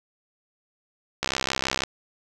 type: click train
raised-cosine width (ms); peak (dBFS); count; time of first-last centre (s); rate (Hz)
0.2; -6; 41; 1.23-1.836; 66
effects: none